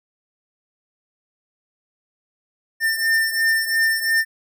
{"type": "beating tone pair", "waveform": "square", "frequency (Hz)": [1800, 1802.9], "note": ["A6", "A6"], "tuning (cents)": [39, 42], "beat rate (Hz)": 2.9, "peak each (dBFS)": [-19, -24], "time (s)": [2.8, 4.25], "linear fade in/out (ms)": 50, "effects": []}